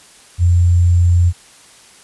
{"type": "tone with sample-and-hold", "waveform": "sine", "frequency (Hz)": 87.31, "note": "F2", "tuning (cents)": 0, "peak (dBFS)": -8, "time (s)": [0.38, 1.33], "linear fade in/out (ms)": 50, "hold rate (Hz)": 7350, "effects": ["white hiss -44 dBFS RMS until 2.03 s", "resampled to 24000 Hz"]}